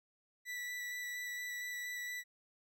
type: tone with vibrato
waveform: 40% pulse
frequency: 1965 Hz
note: B6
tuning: 9 cents flat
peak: -39 dBFS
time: 0.45-2.24 s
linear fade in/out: 50 ms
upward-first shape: square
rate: 4.3 Hz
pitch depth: 8 cents each way
effects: none